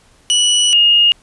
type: tone pair in turn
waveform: sawtooth / sine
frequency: 2944 / 2849 Hz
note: F#7 / F7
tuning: -9 / +34 cents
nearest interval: minor second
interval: 57 cents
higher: first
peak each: -7 dBFS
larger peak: neither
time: 0.3-0.73 / 0.73-1.12 s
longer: first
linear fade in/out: 0 ms
effects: pink hiss -51 dBFS RMS until 1.22 s + resampled to 24000 Hz